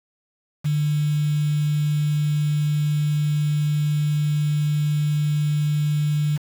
sine tone with quantisation, 149 Hz, D3, 25 cents sharp, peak -18 dBFS, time 0.64-6.38 s, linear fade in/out 20 ms, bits 6, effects none

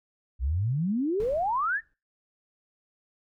sine exponential sweep, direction up, 58 to 1864.7 Hz, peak -24 dBFS, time 0.39-1.81 s, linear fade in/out 50 ms
brown noise with exponential decay, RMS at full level -36 dBFS, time 1.2-1.94 s, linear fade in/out 1 ms, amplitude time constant 160 ms
effects noise-tail reverb RT60 0.3 s tail -24 dB re dry

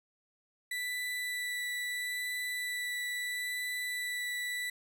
35% pulse tone with vibrato, 1975.5 Hz, B6, in tune, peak -32 dBFS, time 0.71-4.7 s, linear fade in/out 5 ms, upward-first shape sine, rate 0.75 Hz, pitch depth 8 cents each way, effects none

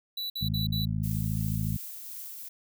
square tone bursts, 3951 Hz, B7, in tune, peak -32 dBFS, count 4, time 0.17-0.852 s, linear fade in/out 5 ms, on 130 ms, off 54 ms
harmonic tone, 54 Hz, A1, 32 cents flat, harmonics 1 / 2 / 3 / 4, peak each -36 / -30 / -31 / -36 dBFS, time 0.41-1.77 s, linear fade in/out 10 ms
violet noise with tremolo, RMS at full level -40 dBFS, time 1.03-2.49 s, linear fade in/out 10 ms, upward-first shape triangle, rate 2.8 Hz, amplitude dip 25%
effects none

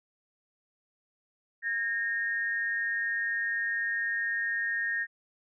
sine tone pair together, 1628 / 1847.9 Hz, G#6 / A#6, -35 / -16 cents, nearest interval major second, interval 219 cents, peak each -33 / -29 dBFS, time 1.62-5.07 s, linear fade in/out 50 ms, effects none

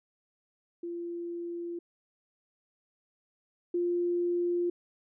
sine tone pair in turn, 343.6 / 349.6 Hz, F4 / F4, -28 / +2 cents, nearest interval unison, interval 30 cents, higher second, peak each -34 / -26 dBFS, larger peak second, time 0.83-1.79 / 3.74-4.7 s, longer neither, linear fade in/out 5 ms, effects none

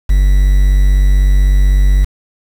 triangle tone with quantisation, 48.03 Hz, G1, 35 cents flat, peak -4 dBFS, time 0.09-2.05 s, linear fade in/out 10 ms, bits 5, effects none

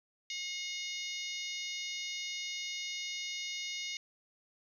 harmonic tone with a mistuned harmonic, 720 Hz, F#5, 47 cents flat, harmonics 3 / 4 / 5 / 6 / 7 / 8 / 9, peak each -42 / -44 / -43 / -49 / -46 / -48 / -47 dBFS, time 0.3-3.97 s, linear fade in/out 2 ms, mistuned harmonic 5, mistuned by +33 cents, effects 11-bit

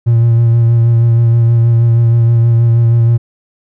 triangle tone with vibrato, 116.54 Hz, A#2, in tune, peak -3 dBFS, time 0.06-3.18 s, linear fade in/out 20 ms, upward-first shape sine, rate 6.3 Hz, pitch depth 22 cents each way, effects tanh soft clip ceiling 0 dBFS

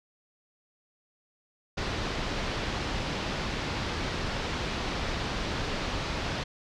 pink low-pass noise, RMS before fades -32 dBFS, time 1.77-6.44 s, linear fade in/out 10 ms, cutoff 5100 Hz, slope 24 dB/octave, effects none

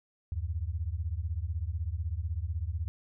sine beating tone pair, 75.5 / 91.5 Hz, D2 / F#2, +48 / -19 cents, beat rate 16 Hz, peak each -33 / -34 dBFS, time 0.32-2.88 s, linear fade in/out 0 ms, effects none

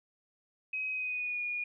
sine tone with pitch glide, 2533 to 2441 Hz, D#7 to D#7, +30 to -34 cents, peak -32 dBFS, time 0.73-1.64 s, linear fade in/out 5 ms, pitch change -64 cents, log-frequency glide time 0.9-1.42 s, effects none

